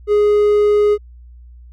triangle tone, 415.9 Hz, G#4, 2 cents sharp, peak -8 dBFS, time 0.07-0.98 s, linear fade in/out 50 ms, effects added 60 Hz sine -37 dBFS peak until 1.72 s

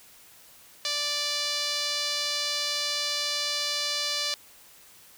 sawtooth tone with band-pass filter, 586 Hz, D5, 4 cents flat, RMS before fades -29 dBFS, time 0.85-4.34 s, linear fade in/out 0 ms, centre 4500 Hz, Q 2.5, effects white hiss -53 dBFS RMS until 5.17 s

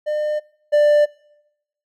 triangle tone pair in turn, 603 / 591.6 Hz, D5 / D5, +46 / +13 cents, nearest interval unison, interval 33 cents, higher first, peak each -17 / -9 dBFS, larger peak second, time 0.06-0.4 / 0.72-1.06 s, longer neither, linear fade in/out 20 ms, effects noise-tail reverb RT60 0.8 s tail -22 dB re dry

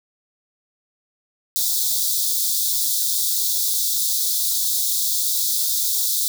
white high-pass noise, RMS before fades -21 dBFS, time 1.56-6.28 s, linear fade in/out 0 ms, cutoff 3500 Hz, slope 96 dB/octave, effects none

